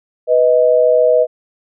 sine tone pair together, 493.9 / 627.3 Hz, B4 / D#5, 0 / +14 cents, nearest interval major third, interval 414 cents, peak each -11 dBFS, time 0.27-1.27 s, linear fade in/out 50 ms, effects none

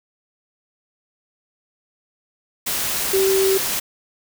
sine tone in noise, 385.3 Hz, G4, 30 cents flat, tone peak -15 dBFS, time 3.13-3.58 s, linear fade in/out 10 ms, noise white, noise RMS -23 dBFS, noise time 2.66-3.8 s, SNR +5 dB, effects none

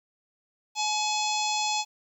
harmonic tone with a mistuned harmonic, 851 Hz, G#5, 42 cents sharp, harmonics 1 / 3 / 4 / 5 / 6 / 7 / 8 / 9, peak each -28 / -33 / -34 / -35 / -36 / -36 / -37 / -38 dBFS, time 0.75-1.85 s, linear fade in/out 50 ms, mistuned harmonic 9, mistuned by -43 cents, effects 10-bit

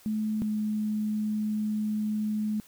sine tone pair in turn, 215.5 / 213.1 Hz, A3 / G#3, -36 / +45 cents, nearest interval unison, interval 19 cents, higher first, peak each -26 dBFS, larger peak neither, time 0.06-0.42 / 0.42-2.6 s, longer second, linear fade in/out 0 ms, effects white hiss -56 dBFS RMS until 2.67 s

